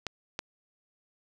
clicks, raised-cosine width 0.2 ms, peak -15 dBFS, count 2, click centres 0.067 / 0.391 s, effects none

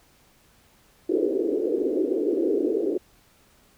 white band-pass noise, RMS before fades -24 dBFS, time 1.09-2.98 s, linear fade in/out 5 ms, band 300 to 450 Hz, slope 48 dB/octave, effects pink hiss -59 dBFS RMS until 3.77 s

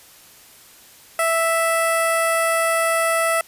10% pulse tone with notch filter, 659.3 Hz, E5, in tune, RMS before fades -19 dBFS, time 1.19-3.41 s, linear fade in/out 2 ms, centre 3800 Hz, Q 0.62, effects white hiss -47 dBFS RMS until 3.47 s + resampled to 32000 Hz

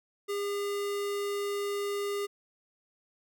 square tone, 405 Hz, G#4, 43 cents flat, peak -31 dBFS, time 0.28-2.27 s, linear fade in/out 20 ms, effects none

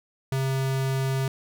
square tone, 133.7 Hz, C3, 38 cents sharp, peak -24 dBFS, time 0.32-1.28 s, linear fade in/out 2 ms, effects none

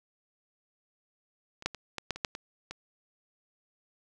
clicks, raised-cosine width 0.2 ms, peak -28 / -11 / -24 / -17 / -13 / -24 / -11 / -21 / -22 dBFS, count 9, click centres 1.624 / 1.66 / 1.747 / 1.983 / 2.107 / 2.16 / 2.248 / 2.351 / 2.71 s, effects none

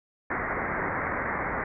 white low-pass noise, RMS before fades -30 dBFS, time 0.3-1.64 s, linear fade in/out 5 ms, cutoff 2100 Hz, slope 96 dB/octave, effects none

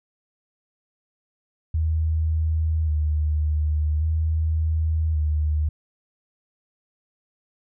sine tone with vibrato, 77.78 Hz, D#2, in tune, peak -19 dBFS, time 1.74-5.69 s, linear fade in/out 5 ms, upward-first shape square, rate 0.44 Hz, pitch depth 37 cents each way, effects none

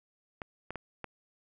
clicks, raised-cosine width 0.5 ms, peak -23 dBFS, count 4, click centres 0.418 / 0.706 / 0.757 / 1.043 s, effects none

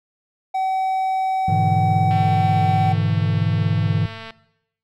triangle tone, 760 Hz, F#5, 46 cents sharp, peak -17 dBFS, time 0.54-2.93 s, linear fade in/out 10 ms
triangle chord, E dominant seventh, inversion first, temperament just, 103.01 / 123.61 / 148.33 / 164.81 Hz, G#2 / B2 / D3 / E3, -14 / +2 / +18 / 0 cents, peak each -19 / -24 / -22 / -21 dBFS, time 1.48-4.06 s, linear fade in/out 5 ms
click train, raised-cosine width 0.3 ms, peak -20 dBFS, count 493, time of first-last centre 2.11-4.306 s, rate 224 Hz
effects noise-tail reverb RT60 0.8 s tail -18 dB re dry

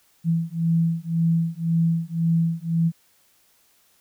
sine beating tone pair, 164.81 / 166.71 Hz, E3 / E3, 0 / +20 cents, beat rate 1.9 Hz, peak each -22 dBFS, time 0.24-2.92 s, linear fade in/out 50 ms, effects white hiss -61 dBFS RMS until 4 s

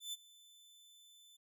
sawtooth tone with ADSR envelope, 3520 Hz, A7, in tune, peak -36 dBFS, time 0-1.37 s, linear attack 130 ms, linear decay 28 ms, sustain -21 dB, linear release 12 ms, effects none

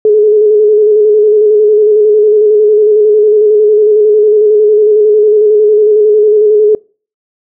sine tone with vibrato, 423.9 Hz, G#4, 35 cents sharp, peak -3 dBFS, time 0.05-6.75 s, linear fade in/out 2 ms, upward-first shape square, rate 11 Hz, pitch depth 30 cents each way, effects noise-tail reverb RT60 0.4 s tail -26 dB re dry

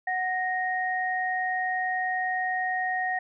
sine tone pair together, 740 / 1864.7 Hz, F#5 / A#6, 0 / 0 cents, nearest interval octave + major third, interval 1600 cents, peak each -28 dBFS, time 0.07-3.19 s, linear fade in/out 5 ms, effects none

